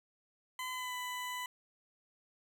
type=tone with pitch glide; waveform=20% pulse; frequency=1017 to 996.6 Hz; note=C6 to B5; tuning=-50 to +15 cents; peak=-33 dBFS; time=0.59-1.46 s; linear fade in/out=2 ms; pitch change=-35 cents; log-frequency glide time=0.72-0.94 s; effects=none